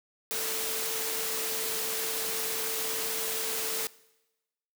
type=tone in noise; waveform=sine; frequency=446 Hz; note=A4; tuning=23 cents sharp; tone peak=-39 dBFS; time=0.31-3.87 s; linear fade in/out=0 ms; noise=white; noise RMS=-32 dBFS; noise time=0.31-3.87 s; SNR=-10 dB; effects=noise-tail reverb RT60 1.0 s tail -21 dB re dry + high-pass 200 Hz 12 dB/octave